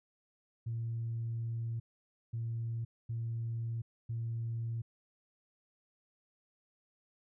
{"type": "tone bursts at uneven times", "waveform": "sine", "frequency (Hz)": 115.2, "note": "A#2", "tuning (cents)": -20, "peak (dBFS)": -33, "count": 4, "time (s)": [[0.66, 1.8], [2.33, 2.85], [3.09, 3.82], [4.09, 4.82]], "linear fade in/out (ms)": 10, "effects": ["tanh soft clip ceiling -30 dBFS"]}